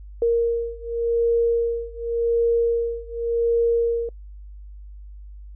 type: beating tone pair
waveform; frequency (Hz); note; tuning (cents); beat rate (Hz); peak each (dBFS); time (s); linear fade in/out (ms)
sine; 466.2 / 467.08; A#4 / A#4; 0 / +3; 0.88; -21 / -22; 0.22-4.09; 2
effects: noise-tail reverb RT60 0.1 s tail -26 dB re dry + added 50 Hz sine -37 dBFS peak until 5.55 s